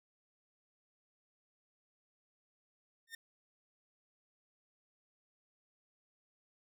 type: tone with exponential growth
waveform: sawtooth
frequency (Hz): 1822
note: A#6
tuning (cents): -40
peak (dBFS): -37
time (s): 3.07-3.15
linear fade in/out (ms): 5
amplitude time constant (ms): 17
effects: none